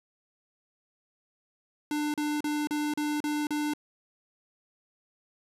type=tone bursts; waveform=square; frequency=298 Hz; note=D4; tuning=25 cents sharp; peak=-28 dBFS; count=7; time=1.91-3.736 s; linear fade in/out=2 ms; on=230 ms; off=36 ms; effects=resampled to 32000 Hz